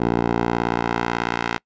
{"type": "tone with band-pass filter sweep", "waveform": "10% pulse", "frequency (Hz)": 58.27, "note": "A#1", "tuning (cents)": 0, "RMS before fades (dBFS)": -22, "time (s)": [0, 1.58], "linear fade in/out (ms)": 5, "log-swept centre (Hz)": [480, 1700], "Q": 0.77, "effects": ["noise-tail reverb RT60 0.1 s tail -24 dB re dry", "resampled to 16000 Hz"]}